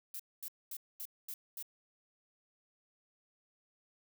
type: noise bursts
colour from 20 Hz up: violet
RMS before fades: -43 dBFS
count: 6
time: 0.14-1.626 s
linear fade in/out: 2 ms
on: 56 ms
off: 230 ms
effects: none